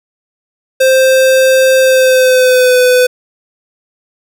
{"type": "tone with pitch glide", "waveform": "square", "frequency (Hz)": [524, 501.2], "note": ["C5", "B4"], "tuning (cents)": [2, 25], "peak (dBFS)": -6, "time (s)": [0.8, 3.07], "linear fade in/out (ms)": 10, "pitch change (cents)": -77, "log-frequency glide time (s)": [1.8, 2.78], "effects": []}